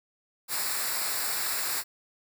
white noise with comb filter, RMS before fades -30 dBFS, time 0.48-1.84 s, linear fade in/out 50 ms, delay 0.32 ms, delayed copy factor -0.7, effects none

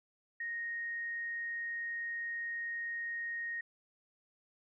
sine tone, 1864.7 Hz, A#6, in tune, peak -36 dBFS, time 0.4-3.61 s, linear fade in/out 5 ms, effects none

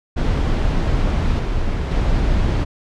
brown noise with level steps, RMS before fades -17 / -20 / -17 dBFS, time 0.16-2.65 s, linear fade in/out 20 ms, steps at 1.39 / 1.91 s, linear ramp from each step 5 ms, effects low-pass 5000 Hz 12 dB/octave

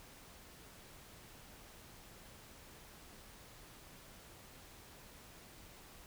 silence, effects pink hiss -57 dBFS RMS until 6.06 s

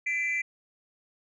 sine tone pair together, 2023 / 2349 Hz, B6 / D7, +41 / 0 cents, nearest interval minor third, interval 259 cents, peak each -27 dBFS, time 0.06-0.42 s, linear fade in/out 10 ms, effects tanh soft clip ceiling -23 dBFS

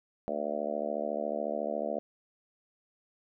harmonic tone, 74 Hz, D2, 14 cents sharp, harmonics 3 / 4 / 5 / 6 / 7 / 8 / 9 / 10, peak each -40 / -42 / -44 / -42 / -38 / -35 / -36 / -45 dBFS, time 0.28-1.99 s, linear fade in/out 0 ms, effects none

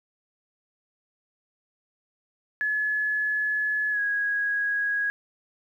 sine tone with pitch glide, 1707 to 1654.6 Hz, G#6 to G#6, +47 to -7 cents, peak -23 dBFS, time 2.61-5.1 s, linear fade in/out 0 ms, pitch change -54 cents, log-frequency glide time 3.91-4 s, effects 10-bit

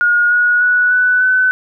sine tone with pitch steps, 1435 / 1453.4 / 1471.9 / 1490.8 / 1509.8 Hz, F6 / F#6 / F#6 / F#6 / F#6, +47 / -31 / -9 / +13 / +35 cents, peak -9 dBFS, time 0.01-1.51 s, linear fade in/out 0 ms, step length 300 ms, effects none

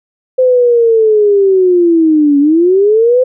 sine linear two-way sweep, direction down then up, 517 to 280 to 517 Hz, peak -5 dBFS, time 0.38-3.24 s, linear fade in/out 10 ms, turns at 2.39 s, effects none

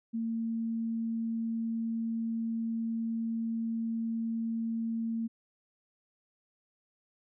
sine tone, 227.4 Hz, A#3, 43 cents flat, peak -30 dBFS, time 0.13-5.28 s, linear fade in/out 20 ms, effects none

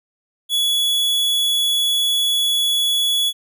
45% pulse tone, 3389 Hz, G#7, 34 cents sharp, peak -16 dBFS, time 0.49-3.33 s, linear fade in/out 50 ms, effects none

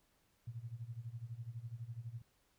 sine tone with tremolo, 116.7 Hz, A#2, 2 cents sharp, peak -40 dBFS, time 0.47-2.22 s, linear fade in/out 5 ms, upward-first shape sine, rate 12 Hz, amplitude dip 85%, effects pink hiss -75 dBFS RMS until 2.58 s

